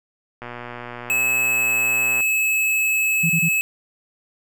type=click train; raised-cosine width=0.5 ms; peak=-18 dBFS; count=217; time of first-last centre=0.42-2.205 s; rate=121 Hz
type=tone; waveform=square; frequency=2589 Hz; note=E7; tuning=32 cents flat; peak=-18 dBFS; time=1.1-3.61 s; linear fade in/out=0 ms
type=tone bursts; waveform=sine; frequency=164.81 Hz; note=E3; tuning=in tune; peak=-19 dBFS; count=3; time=3.23-3.49 s; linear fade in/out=10 ms; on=68 ms; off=28 ms
effects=none